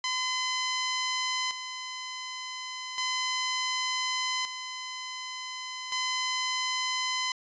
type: tone with tremolo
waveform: 10% pulse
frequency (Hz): 1020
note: C6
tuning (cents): -44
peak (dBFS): -19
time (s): 0.04-7.32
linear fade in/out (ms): 2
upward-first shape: square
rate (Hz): 0.34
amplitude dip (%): 60
effects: resampled to 16000 Hz